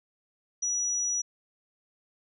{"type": "tone", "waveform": "sine", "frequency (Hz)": 5850, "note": "F#8", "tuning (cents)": -21, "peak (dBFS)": -26, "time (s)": [0.62, 1.22], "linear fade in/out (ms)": 10, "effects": []}